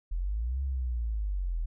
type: linear two-way sweep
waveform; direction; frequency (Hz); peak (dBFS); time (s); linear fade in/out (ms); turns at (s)
sine; up then down; 39.07 to 68.7 to 39.07; -28; 0.11-1.66; 10; 0.62
effects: none